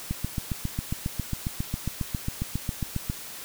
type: click train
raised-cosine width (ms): 5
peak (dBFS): -15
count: 23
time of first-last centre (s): 0.11-3.099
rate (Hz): 7.36
effects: white hiss -40 dBFS RMS until 3.44 s